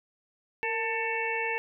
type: harmonic tone with a mistuned harmonic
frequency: 445.2 Hz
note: A4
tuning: 20 cents sharp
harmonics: 1 / 2 / 4 / 5 / 6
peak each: -34 / -34 / -34 / -34 / -34 dBFS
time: 0.63-1.58 s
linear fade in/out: 0 ms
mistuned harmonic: 1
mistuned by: +58 cents
effects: none